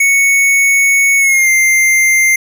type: tone with pitch glide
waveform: square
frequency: 2217 to 2100 Hz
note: C#7 to C7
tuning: 0 to +6 cents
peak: -8 dBFS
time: 0-2.36 s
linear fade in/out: 5 ms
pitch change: -94 cents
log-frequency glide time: 1.18-1.48 s
effects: none